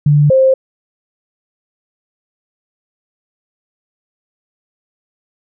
sine tone pair in turn, 146.83 / 527.5 Hz, D3 / C5, 0 / +14 cents, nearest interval octave + minor seventh, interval 2214 cents, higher second, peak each -6 dBFS, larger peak neither, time 0.06-0.3 / 0.3-0.54 s, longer neither, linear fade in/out 5 ms, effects none

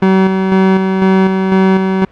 30% pulse tone with tremolo, 190 Hz, F#3, 46 cents sharp, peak -4 dBFS, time 0.02-2.05 s, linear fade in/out 5 ms, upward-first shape square, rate 2 Hz, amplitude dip 40%, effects pink hiss -44 dBFS RMS until 2.11 s + low-pass 2000 Hz 12 dB/octave

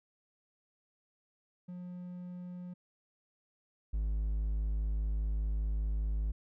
triangle tone pair in turn, 178.8 / 52.49 Hz, F3 / G#1, +41 / +19 cents, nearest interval octave + major sixth, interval 2122 cents, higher first, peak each -39 / -28 dBFS, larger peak second, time 1.68-2.74 / 3.93-6.32 s, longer second, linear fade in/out 10 ms, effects none

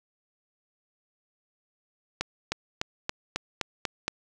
accelerating click train, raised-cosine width 0.2 ms, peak -10 dBFS, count 8, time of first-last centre 2.21-4.08 s, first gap 310 ms, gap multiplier 0.95, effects none

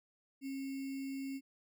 sine tone with sample-and-hold, 270.6 Hz, C#4, 42 cents flat, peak -38 dBFS, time 0.41-1.41 s, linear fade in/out 50 ms, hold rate 2450 Hz, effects none

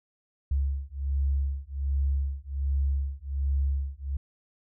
sine beating tone pair, 68.4 / 69.7 Hz, C#2 / C#2, -23 / +10 cents, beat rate 1.3 Hz, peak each -28 dBFS, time 0.51-4.17 s, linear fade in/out 5 ms, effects none

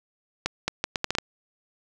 accelerating click train, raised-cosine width 0.2 ms, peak -7 dBFS, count 8, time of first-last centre 0.46-1.185 s, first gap 220 ms, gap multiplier 0.73, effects none

